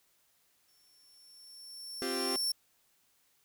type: tone with exponential growth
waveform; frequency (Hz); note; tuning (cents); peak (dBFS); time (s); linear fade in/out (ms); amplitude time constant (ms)
sawtooth; 5430; F8; -50; -26; 0.68-2.52; 5; 400
type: chord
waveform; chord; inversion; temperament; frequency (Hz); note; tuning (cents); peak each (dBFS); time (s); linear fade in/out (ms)
sawtooth; C suspended fourth; none; equal; 261.6 / 349.2 / 392; C4 / F4 / G4; 0 / 0 / 0; -34 / -35 / -33; 2.02-2.36; 0
effects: white hiss -71 dBFS RMS until 3.44 s